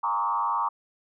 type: tone with frequency modulation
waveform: sine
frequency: 1027 Hz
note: C6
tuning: 33 cents flat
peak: -23 dBFS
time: 0.03-0.69 s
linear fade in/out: 10 ms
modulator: 104 Hz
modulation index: 1.7
effects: none